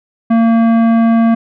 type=tone with tanh clipping; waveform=sine; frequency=228.5 Hz; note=A#3; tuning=34 cents flat; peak=-9 dBFS; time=0.3-1.35 s; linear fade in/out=10 ms; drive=14 dB; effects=none